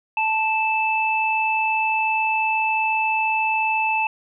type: tone pair together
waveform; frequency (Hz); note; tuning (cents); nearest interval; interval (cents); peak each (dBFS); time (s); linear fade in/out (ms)
sine; 878.7 / 2633; A5 / E7; -3 / -3; octave + perfect fifth; 1900; -21; 0.17-4.07; 2
effects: none